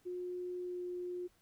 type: tone with pitch glide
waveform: sine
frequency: 359.4 to 357.1 Hz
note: F4 to F4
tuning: +50 to +39 cents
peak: -38 dBFS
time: 0.05-1.28 s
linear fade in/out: 20 ms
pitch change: -11 cents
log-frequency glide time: 0.59-0.82 s
effects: pink hiss -71 dBFS RMS until 1.41 s